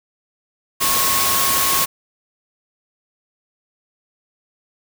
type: tone in noise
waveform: sine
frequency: 1093 Hz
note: C#6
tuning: 25 cents flat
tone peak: -22 dBFS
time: 0.8-1.86 s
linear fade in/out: 20 ms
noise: white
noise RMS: -18 dBFS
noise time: 0.8-1.86 s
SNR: -7 dB
effects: none